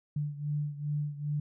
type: beating tone pair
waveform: sine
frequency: 146.83 / 149.33 Hz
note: D3 / D3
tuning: 0 / +29 cents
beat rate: 2.5 Hz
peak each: -32 / -36 dBFS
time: 0.16-1.4 s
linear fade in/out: 5 ms
effects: none